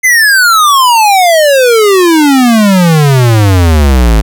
square exponential sweep, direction down, 2086 to 51.4 Hz, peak -4 dBFS, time 0.03-4.22 s, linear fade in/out 20 ms, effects none

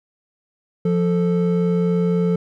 triangle tone pair together, 174.61 / 440 Hz, F3 / A4, 0 / 0 cents, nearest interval octave + major third, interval 1600 cents, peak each -15 / -19 dBFS, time 0.85-2.36 s, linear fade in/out 5 ms, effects none

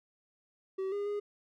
triangle tone with pitch steps, 382.5 / 406.6 / 411.8 Hz, G4 / G#4 / G#4, -42 / -37 / -15 cents, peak -30 dBFS, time 0.78-1.2 s, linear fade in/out 10 ms, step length 140 ms, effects none

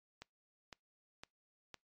click train, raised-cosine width 0.2 ms, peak -30 dBFS, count 4, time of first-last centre 0.22-1.743 s, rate 1.97 Hz, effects noise-tail reverb RT60 0.2 s tail -26 dB re dry + MP3 64 kbps

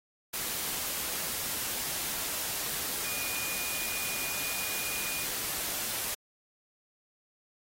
sine tone in noise, 2446 Hz, D#7, 30 cents flat, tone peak -39 dBFS, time 3.04-5.25 s, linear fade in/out 10 ms, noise white, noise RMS -34 dBFS, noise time 0.33-6.15 s, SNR -8 dB, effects AAC 48 kbps

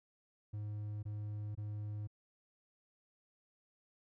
triangle tone bursts, 104.9 Hz, G#2, 18 cents sharp, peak -37 dBFS, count 3, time 0.53-2.074 s, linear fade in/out 10 ms, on 500 ms, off 22 ms, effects none

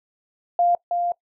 sine tone pair in turn, 698.5 / 698.5 Hz, F5 / F5, 0 / 0 cents, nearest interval unison, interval 0 cents, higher neither, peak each -15 / -20 dBFS, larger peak first, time 0.59-0.75 / 0.91-1.12 s, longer second, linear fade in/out 2 ms, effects noise-tail reverb RT60 0.1 s tail -22 dB re dry

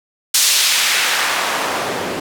white noise with band-pass filter sweep, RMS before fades -17 dBFS, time 0.34-2.2 s, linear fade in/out 5 ms, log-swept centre 5700 to 330 Hz, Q 0.8, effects none

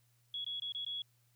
sine tone with dropouts, 3353 Hz, G#7, 16 cents sharp, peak -37 dBFS, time 0.34-1.02 s, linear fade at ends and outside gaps 2 ms, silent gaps 0.445-0.464 / 0.599-0.62 / 0.722-0.748 / 0.849-0.864 s, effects added 119 Hz sine -70 dBFS peak until 1.35 s + white hiss -75 dBFS RMS until 1.35 s

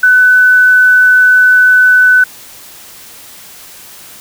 sine tone, 1501 Hz, F#6, 24 cents sharp, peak -3 dBFS, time 0.03-2.24 s, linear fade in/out 5 ms, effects white hiss -34 dBFS RMS until 4.2 s

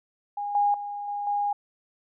sine tone with level steps, 818 Hz, G#5, 26 cents flat, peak -28 / -19 / -31 / -28 / -23 dBFS, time 0.37-1.53 s, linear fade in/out 5 ms, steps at 0.55 / 0.74 / 1.08 / 1.27 s, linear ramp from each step 2 ms, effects none

